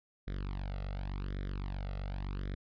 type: tone with flanger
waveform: sawtooth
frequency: 47.82 Hz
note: G1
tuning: 42 cents flat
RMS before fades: -38 dBFS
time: 0.27-2.55 s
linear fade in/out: 10 ms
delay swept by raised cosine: 0.54 to 1.52 ms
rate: 0.89 Hz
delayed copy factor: +0.85
effects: resampled to 11025 Hz